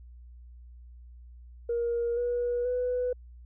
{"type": "tone with pitch steps", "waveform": "sine", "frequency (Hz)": [471.5, 483.9, 496.7], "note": ["A#4", "B4", "B4"], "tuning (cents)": [20, -35, 10], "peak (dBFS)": -25, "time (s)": [1.69, 3.13], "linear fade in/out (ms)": 5, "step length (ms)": 480, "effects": ["tanh soft clip ceiling -22 dBFS", "added 60 Hz sine -46 dBFS peak until 3.45 s"]}